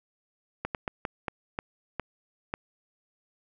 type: slowing click train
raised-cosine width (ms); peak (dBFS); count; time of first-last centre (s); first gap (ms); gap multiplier
0.5; -15; 8; 0.65-2.539; 98; 1.33
effects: none